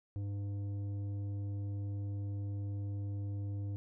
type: tone with tanh clipping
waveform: sine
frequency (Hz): 100.6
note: G2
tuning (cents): +45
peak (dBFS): -37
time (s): 0.16-3.76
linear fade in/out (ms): 0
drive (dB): 9
effects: none